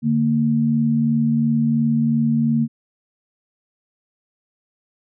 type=tone pair together; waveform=sine; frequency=146.83 / 229.7 Hz; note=D3 / A#3; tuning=0 / -25 cents; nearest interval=minor sixth; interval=775 cents; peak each=-21 / -16 dBFS; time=0.02-2.68 s; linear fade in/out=50 ms; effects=none